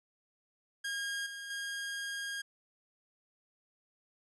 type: tone with level steps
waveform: sawtooth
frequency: 1624 Hz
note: G#6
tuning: 39 cents flat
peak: -31 / -38 / -33 dBFS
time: 0.84-2.42 s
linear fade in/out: 10 ms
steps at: 1.26 / 1.5 s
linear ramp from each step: 5 ms
effects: resampled to 24000 Hz